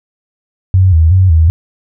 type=tone with vibrato; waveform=sine; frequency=86.8 Hz; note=F2; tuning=10 cents flat; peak=-4 dBFS; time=0.74-1.5 s; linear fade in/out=0 ms; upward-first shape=square; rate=2.7 Hz; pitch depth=130 cents each way; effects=none